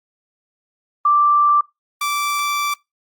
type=tone pair in turn; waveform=sine / sawtooth; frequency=1174.7 / 1165.9 Hz; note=D6 / D6; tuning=0 / -13 cents; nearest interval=unison; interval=13 cents; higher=first; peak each=-11 / -15 dBFS; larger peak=first; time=1.05-1.61 / 2.01-2.74 s; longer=second; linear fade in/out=5 ms; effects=noise-tail reverb RT60 0.2 s tail -22 dB re dry + Opus 24 kbps